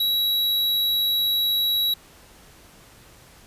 square tone, 3884 Hz, B7, 30 cents flat, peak -20 dBFS, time 0-1.94 s, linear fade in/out 5 ms, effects pink hiss -50 dBFS RMS until 3.46 s + resampled to 32000 Hz

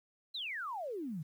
sine exponential sweep, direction down, 4186 to 143.2 Hz, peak -37 dBFS, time 0.34-1.23 s, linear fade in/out 10 ms, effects 11-bit

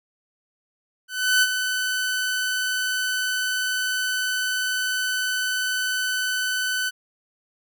sawtooth tone with ADSR envelope, 1507 Hz, F#6, 31 cents sharp, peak -11 dBFS, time 1.08-6.91 s, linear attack 340 ms, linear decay 43 ms, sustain -8 dB, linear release 30 ms, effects none

